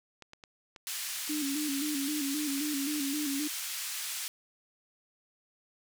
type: clicks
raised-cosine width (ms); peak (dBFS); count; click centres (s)
0.2; -30; 8; 0.223 / 0.334 / 0.438 / 0.762 / 1.279 / 2.504 / 2.578 / 2.958
type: band-pass noise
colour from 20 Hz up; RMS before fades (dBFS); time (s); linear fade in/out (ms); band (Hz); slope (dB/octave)
white; -37; 0.87-4.28; 0; 1700 to 12000; 12
type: tone with vibrato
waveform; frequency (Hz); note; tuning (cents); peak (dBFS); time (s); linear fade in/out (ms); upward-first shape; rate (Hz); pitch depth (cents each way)
sine; 288.4; D4; -31; -31; 1.29-3.48; 10; square; 3.8; 71
effects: none